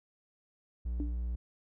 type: tone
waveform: triangle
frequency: 59.5 Hz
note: A#1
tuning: 36 cents sharp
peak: -30 dBFS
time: 0.85-1.36 s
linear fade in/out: 10 ms
type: tone with exponential decay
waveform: sine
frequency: 293.3 Hz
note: D4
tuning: 2 cents flat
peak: -31 dBFS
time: 1-1.18 s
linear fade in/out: 1 ms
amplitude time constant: 39 ms
effects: none